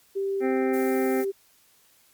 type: tone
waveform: sine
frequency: 392 Hz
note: G4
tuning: in tune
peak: -24 dBFS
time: 0.15-1.32 s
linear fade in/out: 20 ms
type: harmonic tone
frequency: 261.6 Hz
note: C4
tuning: in tune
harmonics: 1 / 2 / 3 / 5 / 6 / 7 / 8 / 9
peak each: -25 / -31 / -33 / -41 / -43 / -40 / -40 / -45 dBFS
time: 0.4-1.25 s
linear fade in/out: 50 ms
type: noise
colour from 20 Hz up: violet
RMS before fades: -40 dBFS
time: 0.73-1.25 s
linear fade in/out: 10 ms
effects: white hiss -60 dBFS RMS until 2.13 s + MP3 96 kbps